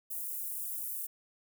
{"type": "high-pass noise", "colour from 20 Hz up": "white", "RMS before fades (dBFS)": -38, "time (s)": [0.1, 1.07], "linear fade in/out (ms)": 10, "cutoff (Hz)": 9900, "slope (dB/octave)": 24, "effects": []}